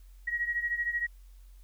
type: beating tone pair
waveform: sine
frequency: 1900 / 1913 Hz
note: A#6 / A#6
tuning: +33 / +44 cents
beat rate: 13 Hz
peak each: -30 / -34 dBFS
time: 0.27-1.07 s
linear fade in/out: 10 ms
effects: added 45 Hz sine -49 dBFS peak until 1.63 s + white hiss -68 dBFS RMS until 1.63 s